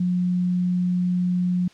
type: tone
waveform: sine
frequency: 179.5 Hz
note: F3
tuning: 48 cents sharp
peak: -19 dBFS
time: 0-1.68 s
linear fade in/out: 5 ms
effects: white hiss -53 dBFS RMS until 1.73 s + low-pass 5000 Hz 12 dB/octave